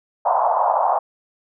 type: band-pass noise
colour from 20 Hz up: white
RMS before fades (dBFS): -18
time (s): 0.25-0.99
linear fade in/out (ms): 10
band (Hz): 630 to 1000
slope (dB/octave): 48
effects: none